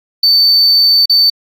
sine tone with dropouts, 4543 Hz, C#8, 42 cents sharp, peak -3 dBFS, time 0.23-1.3 s, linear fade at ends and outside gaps 5 ms, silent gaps 1.057-1.096 s, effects tanh soft clip ceiling -5 dBFS + AAC 64 kbps

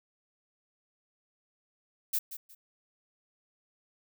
violet noise with echo, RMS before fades -29 dBFS, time 2.13-2.19 s, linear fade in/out 10 ms, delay 180 ms, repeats 2, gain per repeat -12 dB, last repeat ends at 2.55 s, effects none

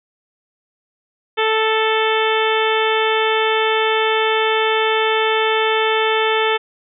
harmonic tone, 440 Hz, A4, in tune, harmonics 1 / 2 / 3 / 4 / 5 / 6 / 7 / 8, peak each -18 / -21 / -23 / -24 / -25 / -26 / -26 / -27 dBFS, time 1.37-6.58 s, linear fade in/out 20 ms, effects none

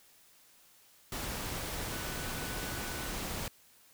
sine tone in noise, 1489 Hz, F#6, 11 cents sharp, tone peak -47 dBFS, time 1.92-3.13 s, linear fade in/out 2 ms, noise pink, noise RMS -38 dBFS, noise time 1.12-3.48 s, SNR -12 dB, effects white hiss -62 dBFS RMS until 3.93 s

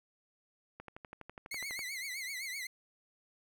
click train, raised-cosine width 0.5 ms, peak -31 dBFS, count 13, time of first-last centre 0.8-1.792 s, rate 12.1 Hz
sawtooth tone with vibrato, 2105 Hz, C7, 10 cents sharp, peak -35 dBFS, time 1.51-2.67 s, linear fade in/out 5 ms, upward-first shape triangle, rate 7.8 Hz, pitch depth 140 cents each way
effects 11-bit

